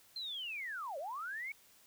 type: linear two-way sweep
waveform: sine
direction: down then up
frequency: 4186 to 523.3 to 2270 Hz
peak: -39 dBFS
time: 0.16-1.52 s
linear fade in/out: 2 ms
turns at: 0.98 s
effects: white hiss -64 dBFS RMS until 1.86 s